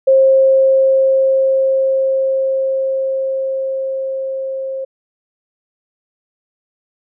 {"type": "tone with level ramp", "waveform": "sine", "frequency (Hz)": 533, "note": "C5", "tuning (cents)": 32, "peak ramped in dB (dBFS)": [-6, -20], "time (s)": [0.07, 4.85], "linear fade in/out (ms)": 10, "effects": []}